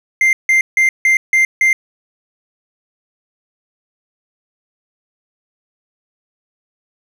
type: tone bursts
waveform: triangle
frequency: 2093 Hz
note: C7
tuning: in tune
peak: -7 dBFS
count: 6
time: 0.21-1.73 s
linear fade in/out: 2 ms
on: 120 ms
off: 160 ms
effects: none